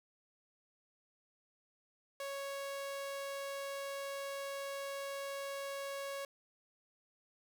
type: tone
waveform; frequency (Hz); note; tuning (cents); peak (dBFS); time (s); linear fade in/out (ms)
sawtooth; 554.4; C#5; 0; -36; 2.2-6.25; 2
effects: 13-bit